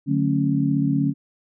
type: chord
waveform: sine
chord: D major seventh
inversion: none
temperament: just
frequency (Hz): 146.83 / 183.54 / 220.2 / 275.3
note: D3 / F#3 / A3 / C#4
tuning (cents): 0 / -14 / +2 / -12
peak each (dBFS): -22 / -27 / -26 / -21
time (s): 0.06-1.14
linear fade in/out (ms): 50
effects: none